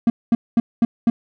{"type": "tone bursts", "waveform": "triangle", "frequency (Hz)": 231.7, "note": "A#3", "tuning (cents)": -10, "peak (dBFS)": -9, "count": 5, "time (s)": [0.07, 1.1], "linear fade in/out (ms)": 2, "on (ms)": 30, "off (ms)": 220, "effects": []}